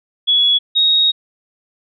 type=tone pair in turn; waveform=sine; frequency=3376 / 3763 Hz; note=G#7 / A#7; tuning=+28 / +16 cents; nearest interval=major second; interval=188 cents; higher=second; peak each=-10 dBFS; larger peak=neither; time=0.27-0.59 / 0.75-1.12 s; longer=second; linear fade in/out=20 ms; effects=none